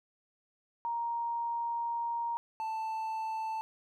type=tone pair in turn; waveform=sine / triangle; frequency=936 / 883.5 Hz; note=A#5 / A5; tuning=+7 / +7 cents; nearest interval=minor second; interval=100 cents; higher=first; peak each=-31 / -31 dBFS; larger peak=neither; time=0.85-2.37 / 2.6-3.61 s; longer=first; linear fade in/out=0 ms; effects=none